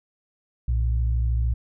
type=tone pair together; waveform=sine; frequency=61.2 / 114.47 Hz; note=B1 / A#2; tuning=-15 / -31 cents; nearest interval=major seventh; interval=1084 cents; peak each=-20 / -28 dBFS; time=0.68-1.54 s; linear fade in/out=5 ms; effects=none